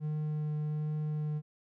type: tone with vibrato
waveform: triangle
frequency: 151.9 Hz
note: D#3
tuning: 41 cents flat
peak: -29 dBFS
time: 0-1.42 s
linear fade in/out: 50 ms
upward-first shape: triangle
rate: 1.3 Hz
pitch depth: 10 cents each way
effects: none